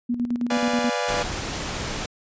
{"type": "tone with tremolo", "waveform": "sine", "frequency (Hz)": 241.1, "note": "B3", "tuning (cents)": -41, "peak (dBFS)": -20, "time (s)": [0.09, 0.9], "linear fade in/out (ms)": 10, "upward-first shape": "square", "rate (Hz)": 9.3, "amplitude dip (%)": 60}
{"type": "chord", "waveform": "sawtooth", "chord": "B diminished seventh", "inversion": "none", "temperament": "equal", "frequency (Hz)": [493.9, 587.3, 698.5, 830.6], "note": ["B4", "D5", "F5", "Ab5"], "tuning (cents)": [0, 0, 0, 0], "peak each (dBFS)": [-24, -24, -26, -26], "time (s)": [0.5, 1.23], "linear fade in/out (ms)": 5}
{"type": "noise", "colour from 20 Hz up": "pink", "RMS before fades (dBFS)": -29, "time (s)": [1.08, 2.06], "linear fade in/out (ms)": 5}
{"effects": ["resampled to 16000 Hz"]}